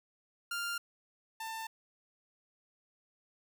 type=tone pair in turn; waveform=sawtooth; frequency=1396.9 / 893 Hz; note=F6 / A5; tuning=0 / +25 cents; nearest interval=minor sixth; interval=775 cents; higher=first; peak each=-31 / -35 dBFS; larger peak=first; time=0.51-0.78 / 1.4-1.67 s; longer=neither; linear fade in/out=5 ms; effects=none